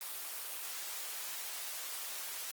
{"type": "high-pass noise", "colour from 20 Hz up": "white", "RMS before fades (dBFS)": -42, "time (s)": [0.01, 2.51], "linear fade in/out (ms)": 2, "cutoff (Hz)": 580, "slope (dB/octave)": 12, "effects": ["Opus 24 kbps"]}